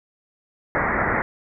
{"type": "low-pass noise", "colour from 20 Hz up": "white", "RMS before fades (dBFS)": -22, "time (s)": [0.75, 1.22], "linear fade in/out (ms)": 0, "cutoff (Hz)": 2100, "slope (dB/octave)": 96, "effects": []}